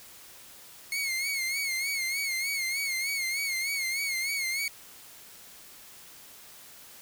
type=tone with vibrato; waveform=sawtooth; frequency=2170 Hz; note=C#7; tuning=37 cents flat; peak=-25 dBFS; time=0.92-4.68 s; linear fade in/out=2 ms; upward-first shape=sine; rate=3.3 Hz; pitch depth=73 cents each way; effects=white hiss -50 dBFS RMS until 7.01 s